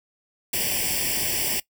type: noise with comb filter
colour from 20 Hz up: white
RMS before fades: -25 dBFS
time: 0.53-1.6 s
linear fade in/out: 5 ms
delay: 0.38 ms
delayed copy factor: +1
effects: noise-tail reverb RT60 0.1 s tail -20 dB re dry